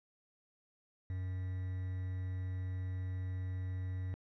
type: tone with quantisation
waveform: triangle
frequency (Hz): 92.7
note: F#2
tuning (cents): +4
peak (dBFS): -34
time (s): 1.1-4.14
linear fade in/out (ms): 0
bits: 9
effects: low-pass 2000 Hz 12 dB/octave